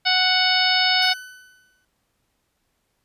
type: harmonic tone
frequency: 740 Hz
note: F#5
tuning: in tune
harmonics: 1 / 2 / 3 / 4 / 5 / 6 / 7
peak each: -24 / -24 / -24 / -24 / -24 / -24 / -24 dBFS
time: 0.05-1.14 s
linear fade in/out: 20 ms
type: tone with exponential decay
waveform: 40% pulse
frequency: 1503 Hz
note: F#6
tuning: 27 cents sharp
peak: -26 dBFS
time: 1.02-1.85 s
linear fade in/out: 2 ms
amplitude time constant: 180 ms
effects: pink hiss -71 dBFS RMS until 3.04 s + resampled to 32000 Hz